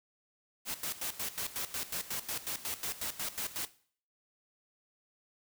white noise with tremolo, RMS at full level -36 dBFS, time 0.65-3.69 s, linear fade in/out 50 ms, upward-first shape square, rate 5.5 Hz, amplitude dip 80%, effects noise-tail reverb RT60 0.5 s tail -18 dB re dry

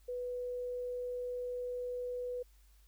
sine tone, 493.9 Hz, B4, in tune, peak -36 dBFS, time 0.08-2.43 s, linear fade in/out 10 ms, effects added 50 Hz sine -60 dBFS peak until 2.87 s + white hiss -71 dBFS RMS until 2.87 s

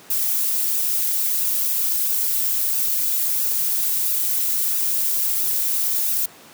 violet noise with flanger, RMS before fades -21 dBFS, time 0.1-6.26 s, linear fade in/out 5 ms, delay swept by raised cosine 0.92 to 5.32 ms, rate 1.5 Hz, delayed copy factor -0.55, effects pink hiss -45 dBFS RMS until 6.53 s + high-pass 200 Hz 12 dB/octave

